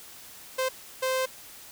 sawtooth tone bursts at uneven times, 520 Hz, C5, 11 cents flat, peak -21 dBFS, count 2, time 0.58-0.69 / 1.02-1.26 s, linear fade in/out 10 ms, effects white hiss -47 dBFS RMS until 1.71 s

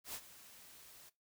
white noise with ADSR envelope, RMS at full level -43 dBFS, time 0.04-1.1 s, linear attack 100 ms, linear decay 61 ms, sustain -15 dB, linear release 16 ms, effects noise-tail reverb RT60 0.2 s tail -19 dB re dry

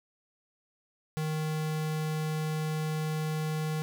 square tone, 155.56 Hz, D#3, in tune, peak -30 dBFS, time 1.17-3.82 s, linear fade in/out 0 ms, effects none

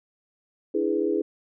sine chord, E dominant seventh, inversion third, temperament equal, 293.7 / 329.6 / 415.3 / 493.9 Hz, D4 / E4 / G#4 / B4, 0 / 0 / 0 / 0 cents, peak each -30 / -26 / -25 / -31 dBFS, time 0.74-1.22 s, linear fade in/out 10 ms, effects none

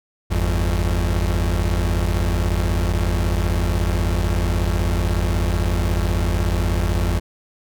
35% pulse tone pair together, 50.96 / 85.7 Hz, G#1 / F2, -32 / -32 cents, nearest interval major sixth, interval 900 cents, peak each -18 / -19 dBFS, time 0.3-7.2 s, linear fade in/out 20 ms, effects none

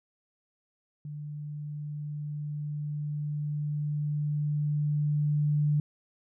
sine tone with level ramp, 148.3 Hz, D3, 17 cents sharp, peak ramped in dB -36 to -22 dBFS, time 1.05-5.8 s, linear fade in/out 2 ms, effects none

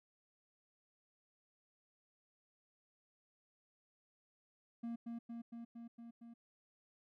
triangle tone with echo, 233.1 Hz, A#3, in tune, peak -38 dBFS, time 4.83-4.96 s, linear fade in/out 10 ms, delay 230 ms, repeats 6, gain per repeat -2 dB, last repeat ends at 6.34 s, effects none

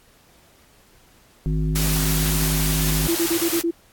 harmonic tone, 51.91 Hz, G#1, in tune, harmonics 1 / 3 / 5 / 7, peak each -22 / -22 / -31 / -36 dBFS, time 1.46-3.07 s, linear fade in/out 0 ms
white noise, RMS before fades -25 dBFS, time 1.75-3.62 s, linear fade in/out 10 ms
sine tone bursts, 336.9 Hz, E4, 38 cents sharp, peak -18 dBFS, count 6, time 3.08-3.711 s, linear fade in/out 10 ms, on 76 ms, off 35 ms
effects pink hiss -55 dBFS RMS until 3.92 s + AAC 64 kbps

